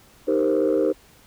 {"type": "chord", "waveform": "sine", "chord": "C minor seventh", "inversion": "first", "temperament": "equal", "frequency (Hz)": [311.1, 392, 466.2, 523.3], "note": ["Eb4", "G4", "Bb4", "C5"], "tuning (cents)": [0, 0, 0, 0], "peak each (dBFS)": -22, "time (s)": [0.27, 0.93], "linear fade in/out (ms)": 20, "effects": ["tanh soft clip ceiling -12 dBFS", "pink hiss -53 dBFS RMS until 1.26 s"]}